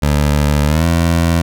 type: tone with pitch glide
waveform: 20% pulse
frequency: 73.42 to 83.85 Hz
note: D2 to E2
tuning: 0 to +30 cents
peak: -6 dBFS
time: 0.02-1.42 s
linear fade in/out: 10 ms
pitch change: +230 cents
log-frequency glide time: 0.66-0.85 s
effects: none